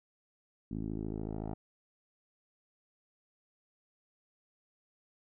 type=tone with low-pass filter sweep; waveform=10% pulse; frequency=53.6 Hz; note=A1; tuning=45 cents flat; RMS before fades=-38 dBFS; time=0.71-1.54 s; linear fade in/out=5 ms; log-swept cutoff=250 to 700 Hz; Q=2; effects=none